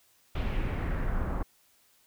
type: noise with low-pass filter sweep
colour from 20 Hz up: brown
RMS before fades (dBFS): -30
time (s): 0.35-1.43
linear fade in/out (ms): 5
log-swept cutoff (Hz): 3100 to 1200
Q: 2
effects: white hiss -65 dBFS RMS until 2.06 s